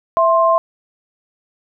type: tone pair together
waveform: sine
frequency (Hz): 661 / 1052.6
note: E5 / C6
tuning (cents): +5 / +10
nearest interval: minor sixth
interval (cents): 805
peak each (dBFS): -13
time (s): 0.17-0.58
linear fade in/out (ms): 0
effects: none